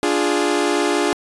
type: chord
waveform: sawtooth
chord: D diminished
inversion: none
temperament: equal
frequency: 293.7 / 349.2 / 415.3 Hz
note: D4 / F4 / Ab4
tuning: 0 / 0 / 0 cents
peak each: -17 dBFS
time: 0.03-1.13 s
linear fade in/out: 0 ms
effects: resampled to 24000 Hz